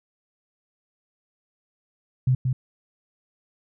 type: tone with echo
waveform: sine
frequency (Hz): 128.5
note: C3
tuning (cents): -31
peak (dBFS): -16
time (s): 2.27-2.35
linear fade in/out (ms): 5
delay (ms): 180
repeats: 1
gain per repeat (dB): -4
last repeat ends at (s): 2.53
effects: none